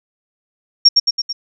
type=tone with echo; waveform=sine; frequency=5540 Hz; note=F8; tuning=15 cents flat; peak=-3 dBFS; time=0.85-0.89 s; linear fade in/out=10 ms; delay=110 ms; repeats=4; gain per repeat=-4 dB; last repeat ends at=1.33 s; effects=none